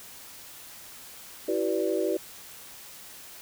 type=chord; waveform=sine; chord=E minor seventh; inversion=none; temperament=equal with one note detuned; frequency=329.6 / 382.2 / 493.9 / 587.3 Hz; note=E4 / G4 / B4 / D5; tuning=0 / -44 / 0 / 0 cents; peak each=-30 / -28 / -31 / -31 dBFS; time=1.48-2.17 s; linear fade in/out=5 ms; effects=white hiss -46 dBFS RMS until 3.41 s